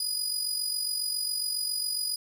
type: tone with amplitude modulation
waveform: 25% pulse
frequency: 4940 Hz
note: D#8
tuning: 13 cents flat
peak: -21 dBFS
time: 0-2.16 s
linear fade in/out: 5 ms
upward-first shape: sine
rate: 47.3 Hz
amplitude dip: 55%
effects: none